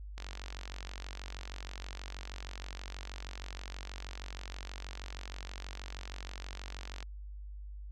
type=click train; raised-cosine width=0.2 ms; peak=-26 dBFS; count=318; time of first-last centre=0.18-7.027 s; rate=46.3 Hz; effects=added 50 Hz sine -42 dBFS peak until 7.91 s + Opus 48 kbps